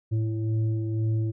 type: tone with frequency modulation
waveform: sine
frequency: 110 Hz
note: A2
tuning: in tune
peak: -23 dBFS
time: 0.11-1.32 s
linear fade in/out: 20 ms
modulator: 222 Hz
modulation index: 0.6
effects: none